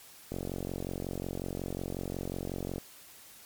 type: click train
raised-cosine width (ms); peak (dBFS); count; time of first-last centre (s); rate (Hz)
2; -22; 113; 0.32-2.782; 45.5
effects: white hiss -53 dBFS RMS until 3.45 s + MP3 96 kbps